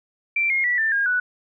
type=tone with pitch steps; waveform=sine; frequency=2349 / 2142 / 1952.6 / 1780.2 / 1623.1 / 1479.8 Hz; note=D7 / C7 / B6 / A6 / G#6 / F#6; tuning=0 / +40 / -20 / +20 / -40 / 0 cents; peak=-18 dBFS; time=0.36-1.2 s; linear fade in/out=5 ms; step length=140 ms; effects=none